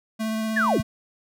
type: tone with vibrato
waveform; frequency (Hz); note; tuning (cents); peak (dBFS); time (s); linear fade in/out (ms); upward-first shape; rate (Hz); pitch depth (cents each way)
square; 220; A3; 0; -25; 0.19-0.83; 20; triangle; 16; 13
type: linear sweep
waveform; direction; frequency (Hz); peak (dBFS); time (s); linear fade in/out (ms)
sine; down; 1836 to 43.65; -19; 0.56-0.81; 10
effects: none